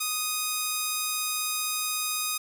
5% pulse tone, 1244.5 Hz, D#6, in tune, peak -15 dBFS, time 0-2.38 s, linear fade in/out 10 ms, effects none

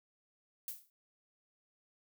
violet noise with exponential decay, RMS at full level -38 dBFS, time 0.68-0.9 s, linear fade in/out 1 ms, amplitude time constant 47 ms, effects none

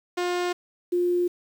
sawtooth / sine tone pair in turn, 355.4 / 353.6 Hz, F4 / F4, +30 / +22 cents, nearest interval unison, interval 8 cents, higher first, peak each -20 dBFS, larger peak neither, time 0.17-0.53 / 0.92-1.28 s, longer neither, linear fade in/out 10 ms, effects low-pass 6000 Hz 12 dB/octave + 8-bit

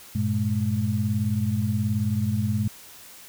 sine tone cluster, 98.2 / 116.9 / 210.4 Hz, G2 / A#2 / G#3, +4 / +5 / +23 cents, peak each -26 dBFS, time 0.15-2.68 s, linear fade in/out 5 ms, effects white hiss -46 dBFS RMS until 3.28 s

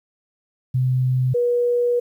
sine tone pair in turn, 128.1 / 483.6 Hz, C3 / B4, -36 / -36 cents, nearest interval octave + major seventh, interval 2300 cents, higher second, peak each -16 dBFS, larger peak neither, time 0.74-1.34 / 1.34-2 s, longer second, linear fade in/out 10 ms, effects 9-bit

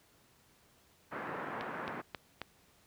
white band-pass noise, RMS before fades -41 dBFS, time 1.11-2.02 s, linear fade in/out 20 ms, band 130 to 1600 Hz, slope 24 dB/octave
click train, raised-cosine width 0.3 ms, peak -22 dBFS, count 4, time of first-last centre 1.61-2.416 s, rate 3.72 Hz
effects pink hiss -66 dBFS RMS until 2.86 s + high-pass 60 Hz 12 dB/octave

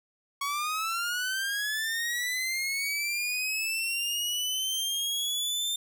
sawtooth linear sweep, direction up, 1108.7 to 3600 Hz, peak -25 dBFS, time 0.41-5.76 s, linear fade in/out 5 ms, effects none

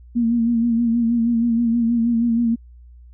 sine tone with vibrato, 233.1 Hz, A#3, in tune, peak -15 dBFS, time 0.15-2.56 s, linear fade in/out 20 ms, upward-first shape sine, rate 6.3 Hz, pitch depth 46 cents each way, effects added 60 Hz sine -41 dBFS peak until 3.13 s

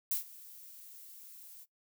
violet noise with ADSR envelope, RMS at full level -31 dBFS, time 0.11-1.66 s, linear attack 4 ms, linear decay 120 ms, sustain -21 dB, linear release 39 ms, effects noise-tail reverb RT60 0.1 s tail -18 dB re dry

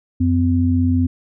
sine tone pair together, 90.1 / 254.8 Hz, F#2 / C4, -45 / -46 cents, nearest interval octave + tritone, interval 1799 cents, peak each -16 dBFS, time 0.2-1.07 s, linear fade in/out 10 ms, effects none

